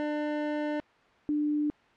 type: tone pair in turn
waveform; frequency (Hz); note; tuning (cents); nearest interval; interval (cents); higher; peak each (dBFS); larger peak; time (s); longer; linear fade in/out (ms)
25% pulse / sine; 298.8 / 297.4; D4 / D4; +30 / +22; unison; 8; first; -25; neither; 0-0.8 / 1.29-1.7; first; 0
effects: white hiss -60 dBFS RMS until 1.96 s + low-pass 2000 Hz 12 dB/octave